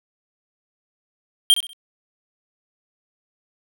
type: tone with echo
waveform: square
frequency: 3181 Hz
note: G7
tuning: 25 cents sharp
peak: -11 dBFS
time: 1.5-1.54 s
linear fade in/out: 0 ms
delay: 64 ms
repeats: 3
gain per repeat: -10 dB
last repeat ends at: 1.732 s
effects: none